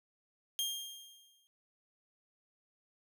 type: tone with exponential decay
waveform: sawtooth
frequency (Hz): 3213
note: G7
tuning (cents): +42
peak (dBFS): -28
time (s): 0.59-1.47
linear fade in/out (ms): 0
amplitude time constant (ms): 190
effects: none